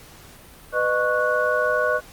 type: tone cluster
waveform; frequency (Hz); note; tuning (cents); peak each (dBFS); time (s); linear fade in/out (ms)
sine; 498.6 / 612 / 1109 / 1473; B4 / D#5 / C#6 / F#6; +16 / -29 / 0 / -8; -24 / -23 / -26 / -23; 0.72-2.01; 50
effects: pink hiss -46 dBFS RMS until 2.12 s + Opus 48 kbps